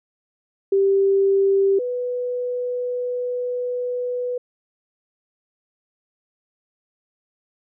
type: tone pair in turn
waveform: sine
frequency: 392 / 493.9 Hz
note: G4 / B4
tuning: 0 / 0 cents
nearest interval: major third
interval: 400 cents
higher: second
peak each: -14 / -22 dBFS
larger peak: first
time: 0.72-1.79 / 1.79-4.38 s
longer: second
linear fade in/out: 5 ms
effects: none